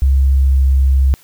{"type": "tone with pitch glide", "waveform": "sine", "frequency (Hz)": [67.4, 66.93], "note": ["C#2", "C2"], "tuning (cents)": [-48, 40], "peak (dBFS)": -8, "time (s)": [0.02, 1.14], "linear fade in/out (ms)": 0, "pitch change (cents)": -12, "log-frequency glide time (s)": [0.37, 0.67], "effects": ["white hiss -47 dBFS RMS until 1.23 s"]}